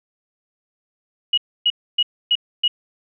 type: tone bursts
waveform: sine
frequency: 2905 Hz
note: F#7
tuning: 32 cents flat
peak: -13 dBFS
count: 5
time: 1.33-2.68 s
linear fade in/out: 5 ms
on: 46 ms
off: 280 ms
effects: none